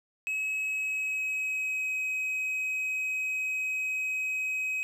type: tone with pitch glide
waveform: triangle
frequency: 2565 to 2534 Hz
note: E7 to D#7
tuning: -48 to +31 cents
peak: -27 dBFS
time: 0.27-4.83 s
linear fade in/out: 0 ms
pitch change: -21 cents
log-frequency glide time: 0.56-1.96 s
effects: none